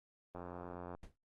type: click train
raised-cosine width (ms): 1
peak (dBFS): -32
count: 54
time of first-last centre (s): 0.35-0.95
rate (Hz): 88.4
type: noise with exponential decay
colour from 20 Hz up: brown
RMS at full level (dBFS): -45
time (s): 1.03-1.16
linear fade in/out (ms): 2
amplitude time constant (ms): 28
effects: Opus 32 kbps